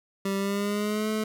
25% pulse tone with pitch glide, 196 to 216.2 Hz, G3 to A3, 0 to -30 cents, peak -22 dBFS, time 0.25-1.24 s, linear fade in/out 5 ms, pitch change +170 cents, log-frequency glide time 0.37-1.09 s, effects none

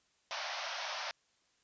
pink band-pass noise, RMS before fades -40 dBFS, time 0.31-1.11 s, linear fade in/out 0 ms, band 570 to 6000 Hz, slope 96 dB/octave, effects white hiss -73 dBFS RMS until 1.63 s + resampled to 16000 Hz

